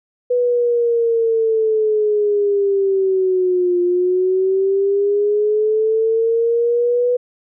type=linear two-way sweep; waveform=sine; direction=down then up; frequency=493.9 to 352 to 493.9 Hz; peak=-13 dBFS; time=0.3-7.17 s; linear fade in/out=10 ms; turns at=3.81 s; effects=none